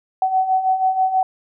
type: beating tone pair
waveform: sine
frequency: 750 / 756.2 Hz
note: F#5 / F#5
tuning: +23 / +38 cents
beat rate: 6.2 Hz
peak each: -22 / -16 dBFS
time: 0.22-1.23 s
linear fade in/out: 2 ms
effects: none